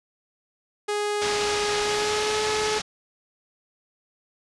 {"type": "tone with pitch glide", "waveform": "sawtooth", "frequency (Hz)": [415.3, 428], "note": ["G#4", "A4"], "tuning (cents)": [0, -48], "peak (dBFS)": -20, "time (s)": [0.88, 2.79], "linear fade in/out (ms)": 10, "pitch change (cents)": 52, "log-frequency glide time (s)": [1.77, 2.39]}
{"type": "low-pass noise", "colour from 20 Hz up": "white", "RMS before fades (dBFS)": -30, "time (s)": [1.21, 2.82], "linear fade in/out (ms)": 10, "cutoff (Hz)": 6100, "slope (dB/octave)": 24}
{"effects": ["resampled to 24000 Hz"]}